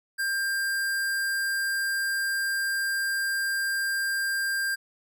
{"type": "tone", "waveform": "square", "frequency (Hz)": 1593, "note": "G6", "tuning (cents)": 27, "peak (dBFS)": -26, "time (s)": [0.18, 4.76], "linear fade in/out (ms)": 20, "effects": []}